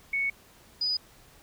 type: tone pair in turn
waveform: sine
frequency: 2217 / 4957 Hz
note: C#7 / D#8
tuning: 0 / -7 cents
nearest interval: octave + major second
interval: 1393 cents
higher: second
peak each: -25 dBFS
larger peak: neither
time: 0.13-0.3 / 0.81-0.97 s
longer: first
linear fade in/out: 5 ms
effects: pink hiss -56 dBFS RMS until 1.42 s

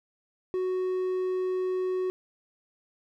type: tone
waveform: triangle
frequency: 370 Hz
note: F#4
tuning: in tune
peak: -24 dBFS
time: 0.54-2.1 s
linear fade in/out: 0 ms
effects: none

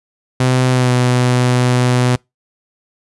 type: tone with pitch glide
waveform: sawtooth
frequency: 127.8 to 124.66 Hz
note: C3 to B2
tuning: -40 to +17 cents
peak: -7 dBFS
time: 0.4-2.16 s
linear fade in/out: 5 ms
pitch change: -43 cents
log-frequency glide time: 0.71-0.91 s
effects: noise-tail reverb RT60 0.2 s tail -26 dB re dry + resampled to 24000 Hz

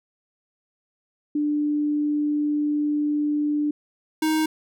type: tone pair in turn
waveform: sine / square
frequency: 296.2 / 313.2 Hz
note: D4 / D#4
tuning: +15 / +11 cents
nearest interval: minor second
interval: 96 cents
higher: second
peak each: -20 dBFS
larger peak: neither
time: 1.35-3.71 / 4.22-4.46 s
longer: first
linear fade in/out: 5 ms
effects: none

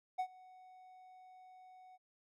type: tone with ADSR envelope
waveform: triangle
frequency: 742 Hz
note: F#5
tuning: 5 cents sharp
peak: -30 dBFS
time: 0.18-1.98 s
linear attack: 17 ms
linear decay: 72 ms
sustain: -24 dB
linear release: 32 ms
effects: none

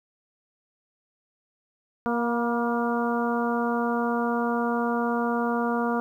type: harmonic tone with a mistuned harmonic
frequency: 236 Hz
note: A#3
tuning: 22 cents sharp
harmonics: 1 / 2 / 3 / 4 / 5 / 6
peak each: -26 / -29 / -31 / -32 / -33 / -34 dBFS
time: 2.06-6 s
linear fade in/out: 0 ms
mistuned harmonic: 4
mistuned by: +24 cents
effects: 10-bit

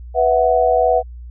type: chord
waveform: sine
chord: B suspended fourth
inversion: none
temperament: just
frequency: 493.9 / 658.5 / 740.8 Hz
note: B4 / E5 / F#5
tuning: 0 / -2 / +2 cents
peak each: -16 dBFS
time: 0.14-1.03 s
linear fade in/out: 50 ms
effects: added 60 Hz sine -31 dBFS peak until 1.3 s

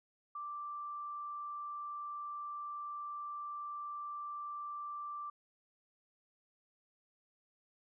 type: tone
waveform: sine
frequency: 1174.7 Hz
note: D6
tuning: in tune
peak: -40 dBFS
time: 0.35-5.3 s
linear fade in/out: 5 ms
effects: none

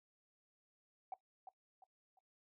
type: tone with echo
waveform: sine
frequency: 758 Hz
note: F#5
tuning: 42 cents sharp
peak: -40 dBFS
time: 1.12-1.14 s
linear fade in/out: 2 ms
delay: 350 ms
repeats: 3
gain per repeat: -9 dB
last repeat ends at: 2.19 s
effects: noise-tail reverb RT60 0.1 s tail -17 dB re dry + tanh soft clip ceiling -37 dBFS

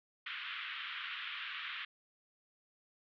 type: band-pass noise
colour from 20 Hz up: white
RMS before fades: -43 dBFS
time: 0.26-1.85 s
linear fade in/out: 5 ms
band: 1200 to 3400 Hz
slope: 48 dB/octave
effects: none

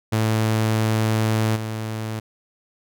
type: tone with level steps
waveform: sawtooth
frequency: 110 Hz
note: A2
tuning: in tune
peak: -14 / -22 dBFS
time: 0.12-2.2 s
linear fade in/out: 10 ms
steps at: 1.55 s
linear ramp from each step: 20 ms
effects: none

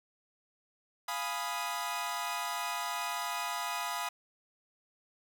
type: chord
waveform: sawtooth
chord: F half-diminished seventh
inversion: none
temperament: equal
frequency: 698.5 / 830.6 / 987.8 / 1244.5 Hz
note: F5 / Ab5 / Cb6 / Eb6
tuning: 0 / 0 / 0 / 0 cents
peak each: -37 / -37 / -34 / -35 dBFS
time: 1.08-4.09 s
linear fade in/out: 5 ms
effects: none

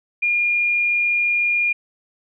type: tone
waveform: sine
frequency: 2418 Hz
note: D7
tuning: 50 cents sharp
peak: -16 dBFS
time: 0.22-1.73 s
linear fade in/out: 10 ms
effects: none

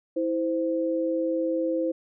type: tone pair together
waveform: sine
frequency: 326.3 / 518 Hz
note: E4 / C5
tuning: -18 / -17 cents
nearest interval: minor sixth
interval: 801 cents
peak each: -26 dBFS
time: 0.16-1.92 s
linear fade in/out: 10 ms
effects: none

